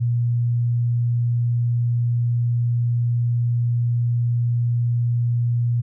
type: tone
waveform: sine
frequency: 119.4 Hz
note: A#2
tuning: 42 cents sharp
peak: -17 dBFS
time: 0-5.82 s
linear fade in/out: 20 ms
effects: none